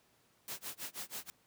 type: noise with tremolo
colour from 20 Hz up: white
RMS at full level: -41 dBFS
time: 0.48-1.3 s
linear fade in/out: 0 ms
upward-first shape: sine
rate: 6.2 Hz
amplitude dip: 100%
effects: pink hiss -70 dBFS RMS until 1.46 s + high-pass 100 Hz 12 dB/octave